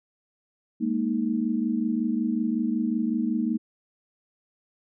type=chord; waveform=sine; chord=Ab suspended second; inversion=none; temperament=equal; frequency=207.7 / 233.1 / 311.1 Hz; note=Ab3 / Bb3 / Eb4; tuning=0 / 0 / 0 cents; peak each=-29 / -25 / -29 dBFS; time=0.8-3.58 s; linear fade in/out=20 ms; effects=none